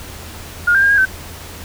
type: tone with pitch steps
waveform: sine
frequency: 1425 / 1586 / 1613 / 1634 / 1538 Hz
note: F6 / G6 / G6 / G#6 / G6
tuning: +34 / +20 / +49 / -29 / -33 cents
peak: -9 dBFS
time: 0.67-1.055 s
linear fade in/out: 10 ms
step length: 77 ms
effects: added 83 Hz sine -36 dBFS peak until 1.64 s + pink hiss -34 dBFS RMS until 1.64 s